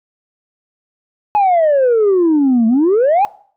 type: exponential two-way sweep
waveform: sine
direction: down then up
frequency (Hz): 853 to 218.8 to 853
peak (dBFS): -7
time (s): 1.35-3.25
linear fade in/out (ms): 0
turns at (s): 2.67
effects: noise-tail reverb RT60 0.5 s tail -21 dB re dry + tanh soft clip ceiling -7 dBFS